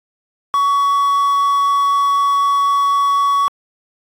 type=tone with quantisation; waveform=triangle; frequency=1124 Hz; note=C#6; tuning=24 cents sharp; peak=-10 dBFS; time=0.54-3.48 s; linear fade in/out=0 ms; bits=6; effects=AAC 64 kbps